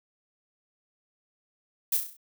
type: noise with echo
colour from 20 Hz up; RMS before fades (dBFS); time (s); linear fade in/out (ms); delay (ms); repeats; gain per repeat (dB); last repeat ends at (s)
violet; -25; 1.92-1.97; 5; 33; 6; -5; 2.168
effects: none